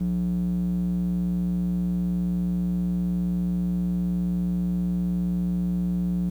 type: tone with band-pass filter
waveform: square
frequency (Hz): 59.5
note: A#1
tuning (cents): +36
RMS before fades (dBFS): -25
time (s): 0-6.3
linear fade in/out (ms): 10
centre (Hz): 190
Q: 5.2
effects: 9-bit